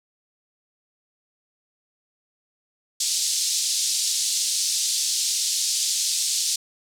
pink band-pass noise, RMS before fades -24 dBFS, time 3-6.56 s, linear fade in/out 5 ms, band 4200 to 9000 Hz, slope 24 dB/octave, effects none

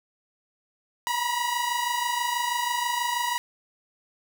sawtooth tone pair together, 952 / 978.2 Hz, A#5 / B5, +36 / -17 cents, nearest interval unison, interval 47 cents, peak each -24 dBFS, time 1.07-3.38 s, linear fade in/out 0 ms, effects none

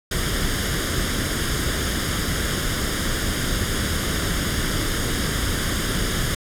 pink noise with comb filter, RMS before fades -23 dBFS, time 0.11-6.35 s, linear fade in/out 5 ms, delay 0.59 ms, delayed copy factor +0.65, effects low-pass 12000 Hz 12 dB/octave

